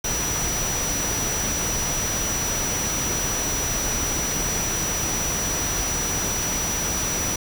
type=tone in noise; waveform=sine; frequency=5870 Hz; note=F#8; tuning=15 cents flat; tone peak=-25 dBFS; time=0.04-7.36 s; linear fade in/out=5 ms; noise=pink; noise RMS=-27 dBFS; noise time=0.04-7.36 s; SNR=-1 dB; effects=none